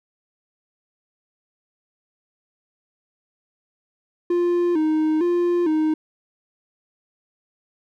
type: tone with vibrato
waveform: triangle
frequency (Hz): 330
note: E4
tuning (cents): +2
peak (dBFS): -15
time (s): 4.3-5.94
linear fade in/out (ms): 5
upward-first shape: square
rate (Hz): 1.1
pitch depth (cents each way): 100
effects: none